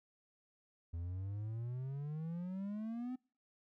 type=exponential sweep; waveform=triangle; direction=up; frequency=82.41 to 258.2 Hz; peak=-37 dBFS; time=0.93-3.16 s; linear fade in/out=10 ms; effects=noise-tail reverb RT60 0.4 s tail -26 dB re dry